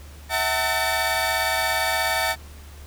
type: tone cluster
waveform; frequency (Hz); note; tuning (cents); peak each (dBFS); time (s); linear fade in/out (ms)
30% pulse; 651 / 750 / 903 / 1789 / 2276; E5 / F#5 / A5 / A6 / C#7; -22 / +23 / +45 / +28 / +45; -25; 0.29-2.36; 50
effects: added 73 Hz sine -40 dBFS peak until 2.86 s + pink hiss -48 dBFS RMS until 2.86 s